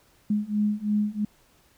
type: beating tone pair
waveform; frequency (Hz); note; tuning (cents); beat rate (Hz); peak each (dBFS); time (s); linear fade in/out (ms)
sine; 207.7 / 210.7; G#3 / G#3; 0 / +25; 3; -26 / -25; 0.3-1.25; 5
effects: pink hiss -61 dBFS RMS until 1.77 s